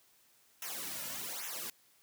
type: noise with flanger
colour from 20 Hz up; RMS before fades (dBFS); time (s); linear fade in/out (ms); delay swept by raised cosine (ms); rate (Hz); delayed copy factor
white; -41; 0.62-1.7; 2; 0.22 to 2.62; 1.2; -0.95
effects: white hiss -67 dBFS RMS until 2.02 s + high-pass 80 Hz 12 dB/octave